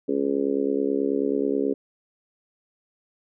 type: harmonic tone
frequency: 69.3 Hz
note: C#2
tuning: in tune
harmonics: 3 / 4 / 5 / 6 / 7 / 8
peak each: -35 / -25 / -31 / -25 / -30 / -37 dBFS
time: 0.08-1.74 s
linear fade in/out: 10 ms
effects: none